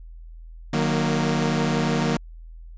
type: chord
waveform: sawtooth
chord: D# minor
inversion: none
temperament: equal with one note detuned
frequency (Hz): 153.33 / 185 / 233.1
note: D#3 / F#3 / A#3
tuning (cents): -25 / 0 / 0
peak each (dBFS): -20 / -23 / -20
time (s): 0.73-2.17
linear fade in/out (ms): 5
effects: added 41 Hz sine -38 dBFS peak until 2.77 s + resampled to 16000 Hz